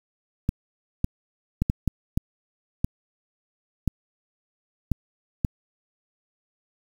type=clicks; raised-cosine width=5 ms; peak=-9 dBFS; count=10; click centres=0.491 / 1.044 / 1.62 / 1.699 / 1.877 / 2.175 / 2.845 / 3.877 / 4.917 / 5.448 s; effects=7-bit